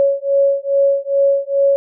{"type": "beating tone pair", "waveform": "sine", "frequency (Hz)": [554.4, 556.8], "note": ["C#5", "C#5"], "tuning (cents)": [0, 8], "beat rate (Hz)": 2.4, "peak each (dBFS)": -15, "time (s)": [0, 1.76], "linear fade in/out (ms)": 0, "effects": []}